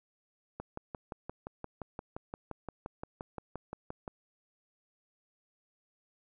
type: click train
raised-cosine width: 1 ms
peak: -25 dBFS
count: 21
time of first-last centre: 0.6-4.078 s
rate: 5.75 Hz
effects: none